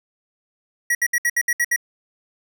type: tone bursts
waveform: square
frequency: 1916 Hz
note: A#6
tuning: 47 cents sharp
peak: -17 dBFS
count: 8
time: 0.9-1.762 s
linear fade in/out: 5 ms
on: 50 ms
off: 66 ms
effects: none